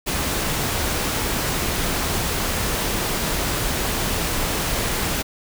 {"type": "noise", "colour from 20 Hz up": "pink", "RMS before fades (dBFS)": -23, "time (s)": [0.06, 5.23], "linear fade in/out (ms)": 20, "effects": []}